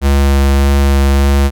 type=tone with vibrato; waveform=square; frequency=69.3 Hz; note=C#2; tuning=in tune; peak=-8 dBFS; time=0.01-1.51 s; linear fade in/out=50 ms; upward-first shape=sine; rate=1.7 Hz; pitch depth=10 cents each way; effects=none